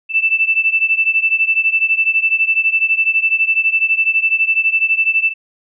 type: beating tone pair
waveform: sine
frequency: 2647 / 2659 Hz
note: E7 / E7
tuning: +7 / +14 cents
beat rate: 12 Hz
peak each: -14 / -16 dBFS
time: 0.09-5.34 s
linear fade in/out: 50 ms
effects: none